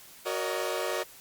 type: chord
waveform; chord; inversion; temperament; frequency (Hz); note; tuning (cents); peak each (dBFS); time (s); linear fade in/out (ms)
sawtooth; D# minor seventh; first; equal with one note detuned; 370 / 466.2 / 565.4 / 622.3; F#4 / A#4 / C#5 / D#5; 0 / 0 / +34 / 0; -31; 0.25-1.04; 20
effects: white hiss -51 dBFS RMS until 1.2 s + Opus 48 kbps